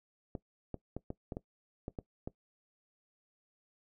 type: clicks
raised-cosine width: 2 ms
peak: -25 dBFS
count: 9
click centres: 0.352 / 0.743 / 0.966 / 1.104 / 1.322 / 1.369 / 1.881 / 1.988 / 2.275 s
effects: noise-tail reverb RT60 0.1 s tail -19 dB re dry